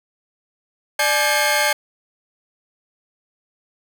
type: tone cluster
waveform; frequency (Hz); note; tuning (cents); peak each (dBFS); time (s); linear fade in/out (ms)
sawtooth; 592 / 852 / 1587 / 2154; D5 / G#5 / G6 / C7; +14 / +44 / +21 / +50; -18; 0.99-1.73; 5
effects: none